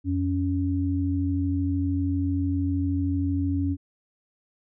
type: tone pair together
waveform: sine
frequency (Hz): 88.64 / 278.9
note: F2 / C#4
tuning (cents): +26 / +11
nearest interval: octave + minor sixth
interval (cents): 1985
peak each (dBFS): -25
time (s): 0.04-3.77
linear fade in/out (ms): 50
effects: none